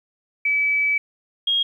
sine tone pair in turn, 2295 / 3262 Hz, D7 / G#7, -40 / -32 cents, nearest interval tritone, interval 608 cents, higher second, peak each -17 / -17 dBFS, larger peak neither, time 0.45-0.98 / 1.47-1.63 s, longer first, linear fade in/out 5 ms, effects 9-bit

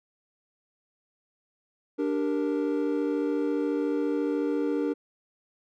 triangle chord, G minor, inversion second, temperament equal, 293.7 / 392 / 466.2 Hz, D4 / G4 / Bb4, 0 / 0 / 0 cents, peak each -25 / -30 / -28 dBFS, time 1.98-4.94 s, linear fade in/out 20 ms, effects none

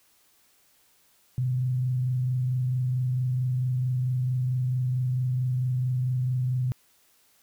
sine tone with frequency modulation, 126.9 Hz, B2, 47 cents sharp, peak -23 dBFS, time 1.38-6.72 s, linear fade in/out 0 ms, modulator 24.5 Hz, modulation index 0.21, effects white hiss -63 dBFS RMS until 7.42 s

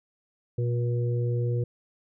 harmonic tone, 120.2 Hz, B2, 46 cents flat, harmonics 1 / 3 / 4, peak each -24 / -35 / -34 dBFS, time 0.58-1.64 s, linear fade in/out 5 ms, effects none

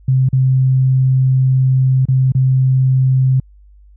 sine tone with dropouts, 130.81 Hz, C3, in tune, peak -9 dBFS, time 0.08-3.4 s, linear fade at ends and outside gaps 5 ms, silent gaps 0.289-0.329 / 2.054-2.085 / 2.321-2.349 s, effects added 50 Hz sine -41 dBFS peak until 3.96 s

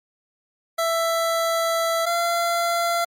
25% pulse tone pair in turn, 663 / 684.4 Hz, E5 / F5, +10 / -35 cents, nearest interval minor second, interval 55 cents, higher second, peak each -16 dBFS, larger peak neither, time 0.78-2.06 / 2.06-3.05 s, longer first, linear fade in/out 10 ms, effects MP3 64 kbps

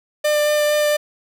45% pulse tone with vibrato, 597 Hz, D5, 28 cents sharp, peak -15 dBFS, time 0.24-0.97 s, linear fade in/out 10 ms, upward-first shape sine, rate 4.3 Hz, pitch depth 10 cents each way, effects none

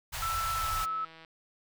pink band-stop noise, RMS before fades -36 dBFS, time 0.12-0.86 s, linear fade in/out 20 ms, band 110 to 710 Hz, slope 24 dB/octave
sine tone with pitch glide, 1328 to 1301.4 Hz, E6 to E6, +12 to -23 cents, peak -30 dBFS, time 0.22-1.05 s, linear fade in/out 5 ms, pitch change -35 cents, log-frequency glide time 0.49-0.87 s
click train, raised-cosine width 0.3 ms, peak -35 dBFS, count 106, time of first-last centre 0.6-1.248 s, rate 162 Hz
effects none

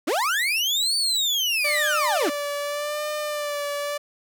35% pulse linear two-way sweep, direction up then down, 246.9 to 4583 to 246.9 Hz, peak -19 dBFS, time 0.07-2.3 s, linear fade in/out 10 ms, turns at 0.96 s
sawtooth tone with vibrato, 589 Hz, D5, 5 cents sharp, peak -22 dBFS, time 1.64-3.98 s, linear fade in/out 10 ms, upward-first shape sine, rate 0.84 Hz, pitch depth 39 cents each way
effects none

